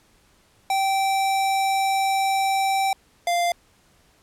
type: tone pair in turn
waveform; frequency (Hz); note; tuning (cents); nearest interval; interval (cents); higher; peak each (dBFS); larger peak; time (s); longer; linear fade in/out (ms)
square; 777 / 695; G5 / F5; -16 / -9; major second; 193; first; -20; neither; 0.7-2.93 / 3.27-3.52; first; 2
effects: pink hiss -59 dBFS RMS until 4.22 s + low-pass 12000 Hz 12 dB/octave